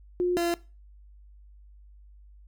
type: tone pair in turn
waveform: sine / 30% pulse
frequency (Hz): 356.8 / 342.5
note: F4 / F4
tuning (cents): +37 / -34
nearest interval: minor second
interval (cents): 71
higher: first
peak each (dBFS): -22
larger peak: neither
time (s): 0.2-0.37 / 0.37-0.54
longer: neither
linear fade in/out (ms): 0
effects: noise-tail reverb RT60 0.3 s tail -20 dB re dry + added 50 Hz sine -49 dBFS peak until 2.47 s